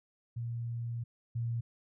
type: tone pair in turn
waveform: sine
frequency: 117.6 / 117.02 Hz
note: A#2 / A#2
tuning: +16 / +7 cents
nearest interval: unison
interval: 9 cents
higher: first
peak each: -34 / -31 dBFS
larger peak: second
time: 0.36-1.04 / 1.35-1.61 s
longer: first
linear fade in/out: 10 ms
effects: none